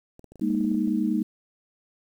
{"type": "clicks", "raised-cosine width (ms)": 2, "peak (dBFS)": -33, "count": 12, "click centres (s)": [0.194, 0.243, 0.32, 0.357, 0.396, 0.504, 0.548, 0.609, 0.646, 0.716, 0.747, 0.876]}
{"type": "chord", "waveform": "sine", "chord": "Ab suspended second", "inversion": "none", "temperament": "equal with one note detuned", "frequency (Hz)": [203.5, 233.1, 311.1], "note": ["Ab3", "Bb3", "Eb4"], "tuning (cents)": [-35, 0, 0], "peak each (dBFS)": -26, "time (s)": [0.41, 1.23], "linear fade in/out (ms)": 10}
{"effects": ["9-bit"]}